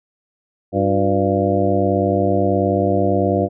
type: harmonic tone with a mistuned harmonic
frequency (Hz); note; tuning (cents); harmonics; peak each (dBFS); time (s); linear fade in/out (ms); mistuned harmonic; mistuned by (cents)
98.5; G2; +9; 1 / 2 / 3 / 4 / 5 / 6 / 7; -22 / -22 / -22 / -22 / -22 / -22 / -22; 0.72-3.49; 50; 4; -130
effects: none